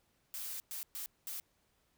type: noise bursts at uneven times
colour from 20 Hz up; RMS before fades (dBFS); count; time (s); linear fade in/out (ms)
blue; -42; 4; 0.34-0.6 / 0.71-0.83 / 0.95-1.06 / 1.27-1.4; 0
effects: pink hiss -75 dBFS RMS until 1.97 s